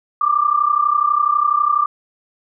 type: tone pair together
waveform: sine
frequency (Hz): 1167.9 / 1200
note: D6 / D6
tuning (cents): -10 / +37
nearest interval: unison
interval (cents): 47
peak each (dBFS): -16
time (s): 0.21-1.86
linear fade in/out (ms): 5
effects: none